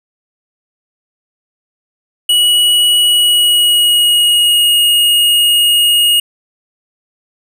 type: tone with pitch glide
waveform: square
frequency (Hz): 2923 to 2869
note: F#7 to F7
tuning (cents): -22 to +46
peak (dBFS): -8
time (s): 2.29-6.2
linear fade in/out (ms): 5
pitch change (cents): -32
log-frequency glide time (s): 3.03-4.78
effects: none